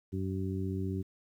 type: harmonic tone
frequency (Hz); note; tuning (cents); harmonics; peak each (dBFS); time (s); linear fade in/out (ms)
95.1; F#2; +48; 1 / 2 / 3 / 4; -34 / -37 / -39 / -40; 0.12-1.03; 20
effects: 11-bit